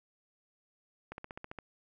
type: slowing click train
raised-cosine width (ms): 0.5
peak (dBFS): -27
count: 8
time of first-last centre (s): 1.12-1.587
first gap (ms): 61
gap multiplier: 1.03
effects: none

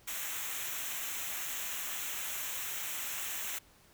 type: noise with comb filter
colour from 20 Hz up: white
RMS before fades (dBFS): -38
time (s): 0.07-3.59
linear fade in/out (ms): 10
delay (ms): 0.21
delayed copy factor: -0.7
effects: pink hiss -62 dBFS RMS until 3.93 s

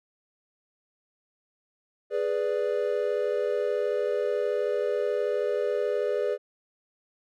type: chord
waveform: triangle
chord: G# diminished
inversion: none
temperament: equal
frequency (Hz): 415.3 / 493.9 / 587.3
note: G#4 / B4 / D5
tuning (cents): 0 / 0 / 0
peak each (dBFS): -26 / -27 / -28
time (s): 2.1-6.38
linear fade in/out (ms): 50
effects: none

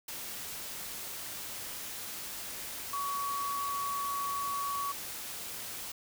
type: tone in noise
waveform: sine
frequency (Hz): 1125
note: C#6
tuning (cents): +25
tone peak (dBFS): -32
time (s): 2.93-4.92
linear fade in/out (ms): 5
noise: white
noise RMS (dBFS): -41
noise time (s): 0.08-5.92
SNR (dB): +6
effects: none

